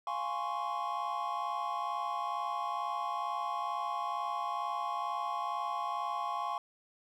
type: chord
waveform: triangle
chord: Db major seventh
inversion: first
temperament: equal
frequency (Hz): 698.5 / 830.6 / 1046.5 / 1108.7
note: F5 / Ab5 / C6 / Db6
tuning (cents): 0 / 0 / 0 / 0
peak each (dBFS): -38 / -36 / -36 / -35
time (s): 0.07-6.58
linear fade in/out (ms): 2
effects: tanh soft clip ceiling -23 dBFS